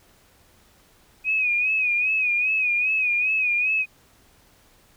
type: tone with vibrato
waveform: sine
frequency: 2500 Hz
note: D#7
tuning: 8 cents sharp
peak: -19 dBFS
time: 1.24-3.86 s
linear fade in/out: 50 ms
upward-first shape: sine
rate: 2.5 Hz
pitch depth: 70 cents each way
effects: pink hiss -57 dBFS RMS until 4.96 s